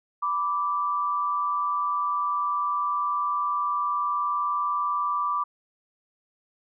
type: tone pair together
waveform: sine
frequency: 990.1 / 1170 Hz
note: B5 / D6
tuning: +4 / -7 cents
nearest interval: minor third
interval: 289 cents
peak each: -30 / -24 dBFS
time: 0.22-5.44 s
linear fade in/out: 10 ms
effects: none